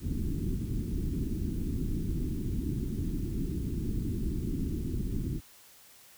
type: low-pass noise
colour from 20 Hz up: pink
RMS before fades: -32 dBFS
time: 0-5.41 s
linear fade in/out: 50 ms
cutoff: 350 Hz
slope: 48 dB/octave
effects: white hiss -56 dBFS RMS until 6.17 s